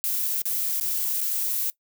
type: noise with dropouts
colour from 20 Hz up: violet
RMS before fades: -26 dBFS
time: 0.04-1.7 s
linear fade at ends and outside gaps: 0 ms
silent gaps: 0.418-0.455 / 0.799-0.81 / 1.206-1.213 s
effects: noise-tail reverb RT60 0.1 s tail -20 dB re dry